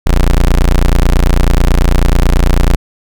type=tone; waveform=30% pulse; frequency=29.14 Hz; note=A#0; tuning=in tune; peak=-3 dBFS; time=0.06-2.76 s; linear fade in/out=10 ms; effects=none